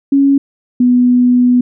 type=tone pair in turn; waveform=sine; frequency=277.2 / 247 Hz; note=C#4 / B3; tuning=0 / 0 cents; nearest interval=major second; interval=200 cents; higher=first; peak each=-6 dBFS; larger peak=neither; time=0.12-0.38 / 0.8-1.61 s; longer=second; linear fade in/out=5 ms; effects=none